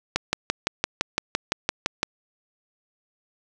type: click train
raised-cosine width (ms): 0.2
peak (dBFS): -4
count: 12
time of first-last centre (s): 0.16-2.031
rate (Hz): 5.88
effects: none